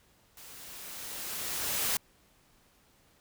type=noise with level ramp; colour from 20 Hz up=white; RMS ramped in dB=-50 to -29 dBFS; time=0.37-1.97 s; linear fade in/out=2 ms; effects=pink hiss -65 dBFS RMS until 3.2 s